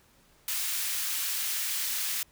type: high-pass noise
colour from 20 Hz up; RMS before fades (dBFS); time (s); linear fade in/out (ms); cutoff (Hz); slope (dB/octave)
white; -31; 0.48-2.23; 2; 1600; 12
effects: pink hiss -62 dBFS RMS until 2.31 s